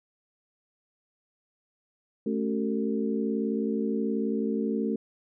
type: tone cluster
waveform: sine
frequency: 218.9 / 277.6 / 378.4 / 450.7 Hz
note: A3 / C#4 / F#4 / A4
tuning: -9 / +3 / +39 / +42 cents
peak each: -28 / -32 / -33 / -33 dBFS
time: 2.26-4.96 s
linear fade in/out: 5 ms
effects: none